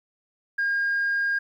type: tone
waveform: sine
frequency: 1618 Hz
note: G#6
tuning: 46 cents flat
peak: -20 dBFS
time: 0.58-1.39 s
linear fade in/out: 10 ms
effects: tanh soft clip ceiling -19 dBFS + 10-bit